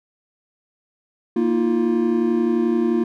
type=chord; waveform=triangle; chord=Bb suspended fourth; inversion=none; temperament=equal with one note detuned; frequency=233.1 / 317.8 / 349.2 Hz; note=Bb3 / Eb4 / F4; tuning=0 / +37 / 0 cents; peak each=-18 / -22 / -18 dBFS; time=1.36-3.04 s; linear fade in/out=5 ms; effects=none